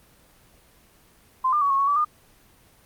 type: tone with pitch steps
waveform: sine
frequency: 1037 / 1201 / 1128 / 1093 / 1112 / 1152 / 1214 Hz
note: C6 / D6 / C#6 / C#6 / C#6 / D6 / D#6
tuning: -16 / +38 / +30 / -25 / +5 / -34 / -43 cents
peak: -18 dBFS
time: 1.44-2.049 s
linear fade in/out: 10 ms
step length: 87 ms
effects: pink hiss -56 dBFS RMS until 2.85 s + Opus 24 kbps